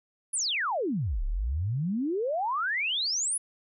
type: exponential two-way sweep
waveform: sine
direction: down then up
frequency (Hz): 10548 to 32.26 to 10548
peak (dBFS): -26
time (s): 0.33-3.38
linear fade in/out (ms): 10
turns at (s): 1.24
effects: none